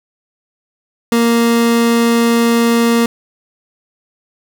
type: tone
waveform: 30% pulse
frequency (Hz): 233.1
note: A#3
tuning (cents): 0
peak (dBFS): -7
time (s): 1.12-3.06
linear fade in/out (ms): 2
effects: none